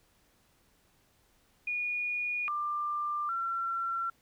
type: tone with pitch steps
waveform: sine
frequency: 2447 / 1189 / 1358 Hz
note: D#7 / D6 / F6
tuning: -29 / +21 / -49 cents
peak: -30 dBFS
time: 1.67-4.1 s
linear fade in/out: 5 ms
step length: 810 ms
effects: pink hiss -68 dBFS RMS until 4.21 s